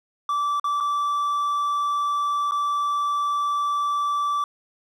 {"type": "tone with dropouts", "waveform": "triangle", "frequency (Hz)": 1162, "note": "D6", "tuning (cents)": -19, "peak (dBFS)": -19, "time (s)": [0.29, 4.44], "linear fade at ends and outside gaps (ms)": 2, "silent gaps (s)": [[0.598, 0.642], [0.803, 0.807], [2.511, 2.519]], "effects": []}